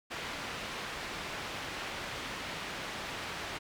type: low-pass noise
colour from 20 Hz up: white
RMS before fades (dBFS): -40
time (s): 0.1-3.59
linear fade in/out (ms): 20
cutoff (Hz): 2800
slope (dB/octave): 12
effects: none